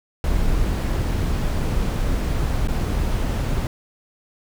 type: noise with dropouts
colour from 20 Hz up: brown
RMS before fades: -21 dBFS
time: 0.24-3.67 s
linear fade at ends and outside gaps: 1 ms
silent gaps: 2.674-2.684 s
effects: none